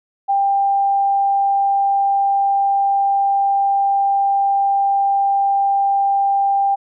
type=tone; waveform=sine; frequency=793 Hz; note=G5; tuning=20 cents sharp; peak=-13 dBFS; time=0.28-6.76 s; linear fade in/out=20 ms; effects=none